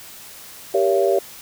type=chord; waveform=sine; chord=G diminished seventh; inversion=none; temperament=just; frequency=392 / 470.4 / 564.5 / 677.4 Hz; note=G4 / Bb4 / Db5 / Fb5; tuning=0 / +16 / +31 / +47 cents; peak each=-18 / -23 / -20 / -22 dBFS; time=0.74-1.19 s; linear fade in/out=5 ms; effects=white hiss -40 dBFS RMS until 1.41 s